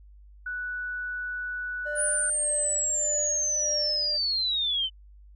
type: tone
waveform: sine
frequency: 1480 Hz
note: F#6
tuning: in tune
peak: -30 dBFS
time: 0.46-2.3 s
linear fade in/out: 5 ms
type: tone with tremolo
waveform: triangle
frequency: 594 Hz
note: D5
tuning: 20 cents sharp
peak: -29 dBFS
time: 1.85-4.18 s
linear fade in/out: 20 ms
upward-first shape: sine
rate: 1.7 Hz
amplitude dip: 65%
type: linear sweep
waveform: sine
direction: down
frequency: 9630 to 3014 Hz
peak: -24 dBFS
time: 1.95-4.9 s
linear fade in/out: 50 ms
effects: added 50 Hz sine -48 dBFS peak until 5.35 s